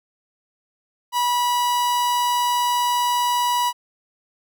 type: tone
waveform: 45% pulse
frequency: 975 Hz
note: B5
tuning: 23 cents flat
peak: -18 dBFS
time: 1.12-3.73 s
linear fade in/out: 50 ms
effects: none